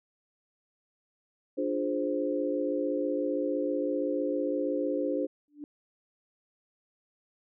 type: chord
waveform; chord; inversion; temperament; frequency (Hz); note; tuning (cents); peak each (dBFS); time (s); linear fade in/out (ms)
sine; D half-diminished seventh; none; equal; 293.7 / 349.2 / 415.3 / 523.3; D4 / F4 / Ab4 / C5; 0 / 0 / 0 / 0; -31 / -35 / -35 / -31; 1.57-5.27; 20
type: tone with exponential growth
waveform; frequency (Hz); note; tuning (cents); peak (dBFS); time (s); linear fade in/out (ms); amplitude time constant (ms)
sine; 293.7; D4; 0; -34; 5.48-5.64; 1; 34
effects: none